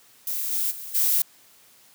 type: noise with level steps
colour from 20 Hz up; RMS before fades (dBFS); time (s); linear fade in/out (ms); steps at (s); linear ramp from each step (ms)
violet; -28 / -25 / -37 / -21; 0.27-1.22; 2; 0.51 / 0.7 / 0.94; 20
effects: white hiss -55 dBFS RMS until 1.94 s + high-pass 80 Hz 12 dB/octave